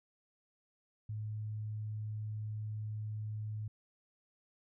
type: tone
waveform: sine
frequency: 107.2 Hz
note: A2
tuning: 45 cents flat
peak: -37 dBFS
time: 1.09-3.68 s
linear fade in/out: 5 ms
effects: none